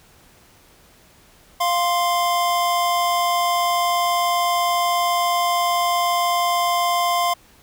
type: tone pair together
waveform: square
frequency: 698.5 / 1046.6 Hz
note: F5 / C6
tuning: 0 / 0 cents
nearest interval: perfect fifth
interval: 700 cents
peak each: -21 dBFS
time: 1.6-7.34 s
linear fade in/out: 10 ms
effects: pink hiss -52 dBFS RMS until 7.62 s